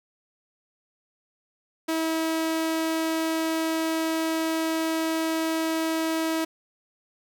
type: tone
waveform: sawtooth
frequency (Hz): 322.7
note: E4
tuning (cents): -37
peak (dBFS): -20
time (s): 1.88-6.45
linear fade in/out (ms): 10
effects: 10-bit